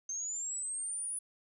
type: linear sweep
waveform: sine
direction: up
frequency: 6272 to 9930 Hz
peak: -35 dBFS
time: 0.09-1.19 s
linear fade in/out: 5 ms
effects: none